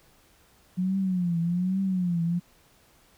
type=tone with vibrato; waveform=sine; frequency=180 Hz; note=F#3; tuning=47 cents flat; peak=-23 dBFS; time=0.77-2.4 s; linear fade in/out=20 ms; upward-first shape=triangle; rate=1.2 Hz; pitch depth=140 cents each way; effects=pink hiss -60 dBFS RMS until 3.17 s